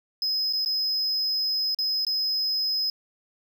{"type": "tone with dropouts", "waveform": "triangle", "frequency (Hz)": 5080, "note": "D#8", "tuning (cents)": 35, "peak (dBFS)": -22, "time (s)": [0.22, 2.9], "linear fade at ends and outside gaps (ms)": 2, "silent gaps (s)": [[0.527, 0.533], [0.649, 0.659], [1.747, 1.787], [2.05, 2.067]], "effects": ["9-bit"]}